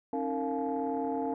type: tone cluster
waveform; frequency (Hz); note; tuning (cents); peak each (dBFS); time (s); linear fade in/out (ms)
sine; 271.8 / 311 / 458.2 / 697 / 855; C#4 / D#4 / A#4 / F5 / A5; -34 / -1 / -30 / -4 / -50; -33 / -39 / -34 / -36 / -36; 0.13-1.34; 2
effects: tanh soft clip ceiling -21 dBFS